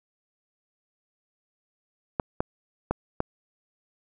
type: clicks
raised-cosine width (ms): 1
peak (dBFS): -10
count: 4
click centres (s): 2.198 / 2.405 / 2.91 / 3.204
effects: none